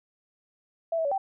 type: tone with pitch steps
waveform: sine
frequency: 663 / 648 / 566 / 777 Hz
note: E5 / E5 / C#5 / G5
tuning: +10 / -30 / +36 / -16 cents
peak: -24 dBFS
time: 0.92-1.18 s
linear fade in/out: 5 ms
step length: 65 ms
effects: none